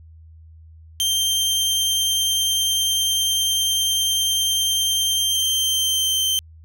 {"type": "tone with pitch glide", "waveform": "sawtooth", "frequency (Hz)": [3155, 3115], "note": ["G7", "G7"], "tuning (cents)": [10, -12], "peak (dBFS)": -15, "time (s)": [1, 6.39], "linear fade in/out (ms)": 0, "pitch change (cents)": -22, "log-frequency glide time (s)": [5.13, 6.24], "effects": ["added 80 Hz sine -42 dBFS peak until 6.64 s"]}